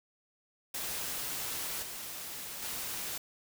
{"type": "noise with level steps", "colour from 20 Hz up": "white", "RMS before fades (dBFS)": [-37, -42, -38], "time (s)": [0.74, 3.18], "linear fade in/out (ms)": 5, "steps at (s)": [1.82, 2.62], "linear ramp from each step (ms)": 10, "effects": []}